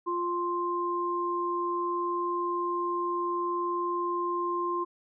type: tone pair together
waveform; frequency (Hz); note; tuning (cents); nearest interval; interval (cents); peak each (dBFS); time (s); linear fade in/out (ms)
sine; 349.2 / 1050.1; F4 / C6; 0 / +6; octave + perfect fifth; 1906; -31 / -29; 0.06-4.85; 20
effects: none